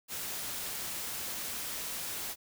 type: noise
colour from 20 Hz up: white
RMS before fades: -38 dBFS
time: 0.08-2.36 s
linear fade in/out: 50 ms
effects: none